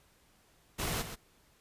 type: noise with echo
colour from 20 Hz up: pink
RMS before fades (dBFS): -34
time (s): 0.78-1.03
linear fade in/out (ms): 20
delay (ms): 130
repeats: 1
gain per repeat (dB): -9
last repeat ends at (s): 1.16
effects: pink hiss -66 dBFS RMS until 1.6 s + resampled to 32000 Hz